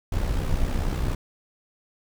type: noise with amplitude modulation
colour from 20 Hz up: brown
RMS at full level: -22 dBFS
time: 0.12-1.15 s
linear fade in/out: 5 ms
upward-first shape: sine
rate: 64.5 Hz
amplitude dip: 55%
effects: none